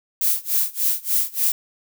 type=noise with tremolo; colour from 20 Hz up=violet; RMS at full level=-18 dBFS; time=0.21-1.52 s; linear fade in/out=2 ms; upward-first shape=sine; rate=3.4 Hz; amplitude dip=95%; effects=none